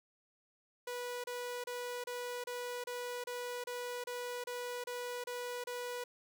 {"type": "tone bursts", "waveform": "sawtooth", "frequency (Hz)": 489.6, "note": "B4", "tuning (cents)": -15, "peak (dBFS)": -35, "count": 13, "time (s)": [0.87, 6.04], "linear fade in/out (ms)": 5, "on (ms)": 370, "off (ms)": 30, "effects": []}